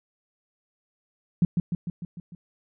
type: tone with echo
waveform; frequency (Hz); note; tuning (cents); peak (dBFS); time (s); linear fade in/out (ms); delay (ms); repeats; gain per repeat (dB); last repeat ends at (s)
sine; 173.2; F3; -14; -15; 1.42-1.45; 2; 150; 6; -4; 2.35
effects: none